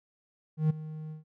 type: tone with ADSR envelope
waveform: triangle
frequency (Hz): 155.56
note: D#3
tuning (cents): 0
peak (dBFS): -18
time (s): 0.57-1.24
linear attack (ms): 130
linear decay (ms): 12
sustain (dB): -17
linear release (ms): 130
effects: none